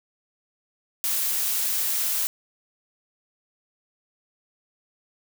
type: noise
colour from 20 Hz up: blue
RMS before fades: -25 dBFS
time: 1.04-2.27 s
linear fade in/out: 0 ms
effects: none